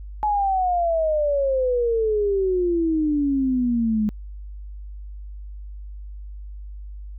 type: exponential sweep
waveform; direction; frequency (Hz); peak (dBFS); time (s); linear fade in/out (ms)
sine; down; 854 to 208.9; -18; 0.23-4.09; 0
effects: added 50 Hz sine -33 dBFS peak until 7.18 s